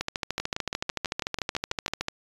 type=two click trains; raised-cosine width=0.2 ms; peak=-10 / -12 dBFS; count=29 / 10; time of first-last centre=0.01-2.084 / 0.4-1.88 s; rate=13.5 / 6.08 Hz; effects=resampled to 24000 Hz